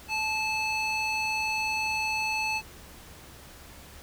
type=tone with band-pass filter; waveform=square; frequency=870 Hz; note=A5; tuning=20 cents flat; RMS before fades=-29 dBFS; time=0.08-2.62 s; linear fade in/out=50 ms; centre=2900 Hz; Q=1.5; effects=added 70 Hz sine -53 dBFS peak until 4.02 s + pink hiss -49 dBFS RMS until 4.02 s